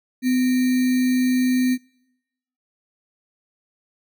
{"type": "tone with sample-and-hold", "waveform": "sine", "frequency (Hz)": 253.2, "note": "B3", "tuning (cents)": 43, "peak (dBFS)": -16, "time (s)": [0.22, 1.78], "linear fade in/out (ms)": 50, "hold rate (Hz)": 2100, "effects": ["noise-tail reverb RT60 0.9 s tail -25 dB re dry"]}